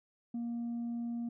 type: tone with tanh clipping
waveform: sine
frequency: 235.6 Hz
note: A#3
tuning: 19 cents sharp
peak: -35 dBFS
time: 0.34-1.29 s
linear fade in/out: 5 ms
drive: 1 dB
effects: none